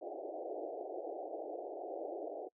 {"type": "band-pass noise", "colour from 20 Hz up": "white", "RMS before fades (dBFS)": -43, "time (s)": [0.01, 2.49], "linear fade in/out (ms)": 20, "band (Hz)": [310, 760], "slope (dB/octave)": 96, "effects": ["noise-tail reverb RT60 0.1 s tail -26 dB re dry"]}